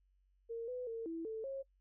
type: tone with pitch steps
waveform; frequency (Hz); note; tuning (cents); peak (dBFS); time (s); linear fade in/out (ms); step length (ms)
sine; 460.6 / 499.7 / 455.3 / 329.3 / 442.3 / 542; A#4 / B4 / A#4 / E4 / A4 / C#5; -21 / +20 / -41 / -2 / +9 / -39; -39; 0.49-1.63; 20; 190
effects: noise-tail reverb RT60 0.1 s tail -26 dB re dry + added 47 Hz sine -70 dBFS peak until 1.8 s